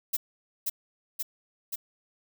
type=noise with echo; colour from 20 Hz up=violet; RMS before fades=-27 dBFS; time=0.13-0.17 s; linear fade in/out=10 ms; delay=530 ms; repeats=3; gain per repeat=-2 dB; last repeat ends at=1.76 s; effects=none